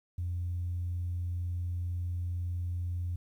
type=tone; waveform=sine; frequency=87.8 Hz; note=F2; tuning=10 cents sharp; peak=-30 dBFS; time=0.18-3.16 s; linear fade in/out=5 ms; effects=tanh soft clip ceiling -27 dBFS + 11-bit